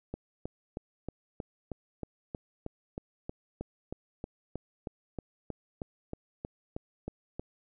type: click train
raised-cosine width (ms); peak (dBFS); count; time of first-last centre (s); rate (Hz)
2; -23; 24; 0.14-7.396; 3.17
effects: none